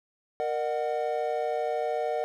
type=chord; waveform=triangle; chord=D# minor; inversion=second; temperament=equal with one note detuned; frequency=466.2 / 607 / 740 Hz; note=A#4 / D#5 / F#5; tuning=0 / -43 / 0 cents; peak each=-29 dBFS; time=0.4-2.24 s; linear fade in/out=0 ms; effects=none